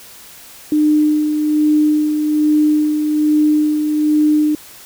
sine tone with tremolo, 302.6 Hz, D#4, 48 cents flat, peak -9 dBFS, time 0.72-4.55 s, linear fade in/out 2 ms, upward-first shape sine, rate 1.2 Hz, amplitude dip 45%, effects white hiss -39 dBFS RMS until 4.85 s

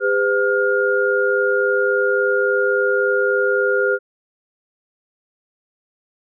sine tone cluster, 404.4 / 508 / 1418 Hz, G#4 / B4 / F6, -46 / +49 / +26 cents, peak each -19 dBFS, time 0-3.99 s, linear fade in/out 50 ms, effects none

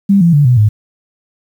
sine tone with pitch steps, 198.3 / 169.66 / 145.16 / 124.2 / 106.27 Hz, G3 / F3 / D3 / B2 / G#2, +20 / -50 / -20 / +10 / +40 cents, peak -5 dBFS, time 0.09-0.69 s, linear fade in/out 10 ms, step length 120 ms, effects 7-bit

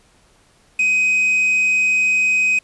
triangle tone with quantisation, 2514 Hz, D#7, 17 cents sharp, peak -12 dBFS, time 0.79-2.59 s, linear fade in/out 5 ms, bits 6, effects pink hiss -55 dBFS RMS until 2.63 s + resampled to 24000 Hz

